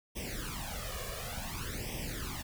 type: noise with flanger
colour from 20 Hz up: pink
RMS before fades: -39 dBFS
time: 0.15-2.43 s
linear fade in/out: 20 ms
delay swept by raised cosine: 0.35 to 1.75 ms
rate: 0.56 Hz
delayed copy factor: +0.9
effects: none